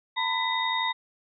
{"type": "tone cluster", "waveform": "sine", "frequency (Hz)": [911, 1002, 1996, 3712], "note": ["A#5", "B5", "B6", "A#7"], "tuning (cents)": [-40, 25, 18, -8], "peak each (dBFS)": -30, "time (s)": [0.16, 0.93], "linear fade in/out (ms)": 20, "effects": []}